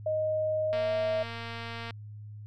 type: tone with pitch glide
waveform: sine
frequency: 622.3 to 642.8 Hz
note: D#5 to E5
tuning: 0 to -44 cents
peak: -26 dBFS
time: 0.06-1.23 s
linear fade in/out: 5 ms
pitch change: +56 cents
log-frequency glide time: 0.68-0.93 s
type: click train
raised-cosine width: 0.3 ms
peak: -24 dBFS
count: 273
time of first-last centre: 0.73-1.907 s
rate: 231 Hz
effects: added 105 Hz sine -41 dBFS peak until 2.46 s